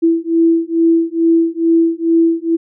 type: beating tone pair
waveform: sine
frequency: 330 / 332.3 Hz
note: E4 / E4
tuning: +2 / +14 cents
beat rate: 2.3 Hz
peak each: -13 dBFS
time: 0.02-2.57 s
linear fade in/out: 20 ms
effects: none